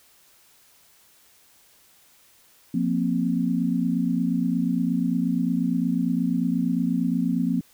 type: chord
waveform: sine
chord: F suspended fourth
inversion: none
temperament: equal with one note detuned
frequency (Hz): 176.24 / 233.1 / 261.6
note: F3 / Bb3 / C4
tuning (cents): +16 / 0 / 0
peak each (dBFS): -25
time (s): 2.74-7.61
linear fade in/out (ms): 5
effects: white hiss -57 dBFS RMS until 7.73 s